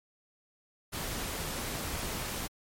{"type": "noise", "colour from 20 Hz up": "pink", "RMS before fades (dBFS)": -36, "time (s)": [0.92, 2.48], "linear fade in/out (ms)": 20, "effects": ["MP3 64 kbps"]}